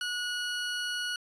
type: tone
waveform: 20% pulse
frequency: 1459 Hz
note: F#6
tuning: 25 cents flat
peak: -26 dBFS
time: 0.01-1.16 s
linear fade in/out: 2 ms
effects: resampled to 22050 Hz

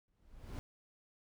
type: noise with exponential growth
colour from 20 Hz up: brown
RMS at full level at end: -38 dBFS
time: 0.08-0.59 s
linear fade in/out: 0 ms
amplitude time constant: 110 ms
effects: none

